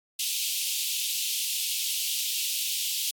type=high-pass noise; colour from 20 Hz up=pink; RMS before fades=-29 dBFS; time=0.19-3.11 s; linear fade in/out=5 ms; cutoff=2700 Hz; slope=48 dB/octave; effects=AAC 64 kbps